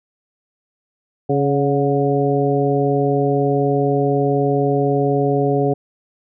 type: harmonic tone with a mistuned harmonic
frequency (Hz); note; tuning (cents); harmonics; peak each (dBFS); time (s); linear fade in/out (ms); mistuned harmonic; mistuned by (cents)
140; C#3; +18; 1 / 2 / 3 / 4 / 5; -20 / -21 / -18 / -24 / -23; 1.29-5.74; 10; 5; +52
effects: none